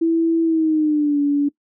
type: tone with pitch glide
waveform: sine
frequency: 329.6 to 286.9 Hz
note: E4 to D4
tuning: 0 to -40 cents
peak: -14 dBFS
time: 0.01-1.49 s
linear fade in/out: 10 ms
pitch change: -240 cents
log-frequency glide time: 0.43-1.2 s
effects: noise-tail reverb RT60 0.1 s tail -21 dB re dry